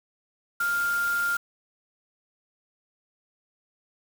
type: tone in noise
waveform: sine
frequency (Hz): 1400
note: F6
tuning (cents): +4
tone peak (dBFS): -23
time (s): 0.6-1.37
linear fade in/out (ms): 5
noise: white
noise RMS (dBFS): -38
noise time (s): 0.6-1.37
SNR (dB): +12
effects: none